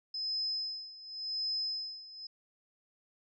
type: tone with tremolo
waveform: sine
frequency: 5100 Hz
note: D#8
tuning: 42 cents sharp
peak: -31 dBFS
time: 0.14-2.27 s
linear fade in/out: 5 ms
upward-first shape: sine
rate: 0.9 Hz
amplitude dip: 85%
effects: none